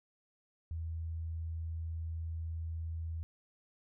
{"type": "tone", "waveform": "sine", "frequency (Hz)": 81.7, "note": "E2", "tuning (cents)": -15, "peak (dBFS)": -36, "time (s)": [0.71, 3.23], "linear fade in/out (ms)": 0, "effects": []}